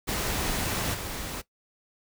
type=noise with level steps; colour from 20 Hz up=pink; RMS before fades=-29 / -35 dBFS; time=0.07-1.42 s; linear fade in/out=20 ms; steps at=0.93 s; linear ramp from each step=20 ms; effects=noise-tail reverb RT60 0.1 s tail -17 dB re dry